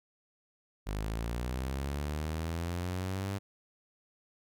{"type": "linear sweep", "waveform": "sawtooth", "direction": "up", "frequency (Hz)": [49.61, 100], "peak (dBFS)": -29, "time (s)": [0.86, 3.39], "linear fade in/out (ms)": 20, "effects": []}